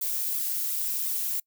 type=noise with flanger; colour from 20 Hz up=violet; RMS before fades=-29 dBFS; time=0.01-1.4 s; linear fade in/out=5 ms; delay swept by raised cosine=0.82 to 3.82 ms; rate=2.8 Hz; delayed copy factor=+0.6; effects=noise-tail reverb RT60 0.1 s tail -26 dB re dry